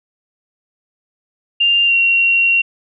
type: tone with pitch glide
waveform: sine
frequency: 2794 to 2746 Hz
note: F7 to F7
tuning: 0 to -30 cents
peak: -10 dBFS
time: 1.6-2.62 s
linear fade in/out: 10 ms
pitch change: -30 cents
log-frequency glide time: 1.85-1.94 s
effects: none